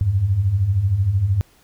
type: beating tone pair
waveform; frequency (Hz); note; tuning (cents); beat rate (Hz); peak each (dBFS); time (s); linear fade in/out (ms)
sine; 87.31 / 100.31; F2 / G2; 0 / +40; 13; -23 / -16; 0.01-1.41; 0
effects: pink hiss -55 dBFS RMS until 1.63 s